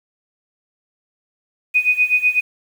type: tone with tremolo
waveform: sine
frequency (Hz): 2489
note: D#7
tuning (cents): 0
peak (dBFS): -10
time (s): 1.74-2.41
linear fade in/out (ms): 20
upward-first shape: sine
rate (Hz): 8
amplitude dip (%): 85
effects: 7-bit